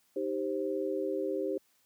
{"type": "chord", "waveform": "sine", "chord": "C minor", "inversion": "first", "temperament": "equal with one note detuned", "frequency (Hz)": [311.1, 392, 526.6], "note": ["Eb4", "G4", "C5"], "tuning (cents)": [0, 0, 11], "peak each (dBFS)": [-36, -33, -35], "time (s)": [0.16, 1.58], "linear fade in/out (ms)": 5, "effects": ["white hiss -70 dBFS RMS until 1.85 s", "high-pass 60 Hz 12 dB/octave"]}